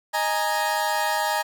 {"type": "chord", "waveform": "30% pulse", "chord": "D# suspended fourth", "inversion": "none", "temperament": "equal", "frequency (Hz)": [622.3, 830.6, 932.3], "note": ["D#5", "G#5", "A#5"], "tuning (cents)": [0, 0, 0], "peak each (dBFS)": [-26, -23, -23], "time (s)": [0.13, 1.43], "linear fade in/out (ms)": 20, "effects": []}